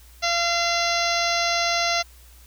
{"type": "harmonic tone", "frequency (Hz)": 686, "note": "F5", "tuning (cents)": -31, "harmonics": [1, 2, 3, 4, 5, 6, 7, 8, 9], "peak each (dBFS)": [-25, -28, -27, -31, -32, -29, -31, -32, -31], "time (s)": [0.22, 2.03], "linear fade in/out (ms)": 20, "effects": ["added 60 Hz sine -47 dBFS peak until 2.46 s", "white hiss -53 dBFS RMS until 2.46 s"]}